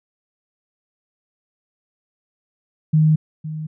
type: tone with echo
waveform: sine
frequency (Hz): 155.56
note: D#3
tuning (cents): 0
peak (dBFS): -11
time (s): 2.93-3.16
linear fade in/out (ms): 10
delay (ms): 510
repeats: 1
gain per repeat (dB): -14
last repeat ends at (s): 3.67
effects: none